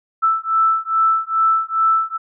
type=beating tone pair; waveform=sine; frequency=1320 / 1322.4 Hz; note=E6 / E6; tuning=+2 / +5 cents; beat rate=2.4 Hz; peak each=-17 dBFS; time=0.22-2.18 s; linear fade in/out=20 ms; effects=none